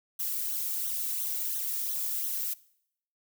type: noise with flanger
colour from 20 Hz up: violet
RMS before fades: -32 dBFS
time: 0.19-2.54 s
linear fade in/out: 10 ms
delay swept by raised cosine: 0.4 to 2 ms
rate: 2.9 Hz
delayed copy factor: -0.95
effects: noise-tail reverb RT60 0.7 s tail -21 dB re dry